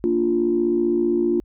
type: chord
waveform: sine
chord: Bb major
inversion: none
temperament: equal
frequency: 233.1 / 293.7 / 349.2 Hz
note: Bb3 / D4 / F4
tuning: 0 / 0 / 0 cents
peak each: -24 / -24 / -18 dBFS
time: 0.04-1.4 s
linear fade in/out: 0 ms
effects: tanh soft clip ceiling -8 dBFS + added 50 Hz sine -47 dBFS peak until 1.44 s